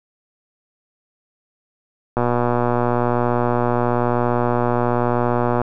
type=click train; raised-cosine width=1 ms; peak=-5 dBFS; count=418; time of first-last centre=2.17-5.616 s; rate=121 Hz; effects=none